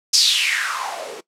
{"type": "noise with band-pass filter sweep", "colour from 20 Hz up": "blue", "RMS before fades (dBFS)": -20, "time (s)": [0.13, 1.21], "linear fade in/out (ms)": 10, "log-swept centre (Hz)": [5500, 370], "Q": 5.6, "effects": ["noise-tail reverb RT60 0.1 s tail -19 dB re dry", "low-pass 10000 Hz 12 dB/octave"]}